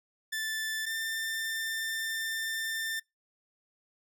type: tone pair in turn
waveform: sawtooth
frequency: 1760 / 1790.8 Hz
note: A6 / A6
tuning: 0 / +30 cents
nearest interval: unison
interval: 30 cents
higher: second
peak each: -28 dBFS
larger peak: neither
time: 0.32-0.86 / 0.86-3 s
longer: second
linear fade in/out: 10 ms
effects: noise-tail reverb RT60 0.2 s tail -26 dB re dry